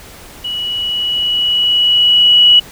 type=tone with level ramp; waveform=sine; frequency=2931 Hz; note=F#7; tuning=17 cents flat; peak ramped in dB=-18 to -3 dBFS; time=0.44-2.6 s; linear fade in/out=10 ms; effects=pink hiss -36 dBFS RMS until 2.71 s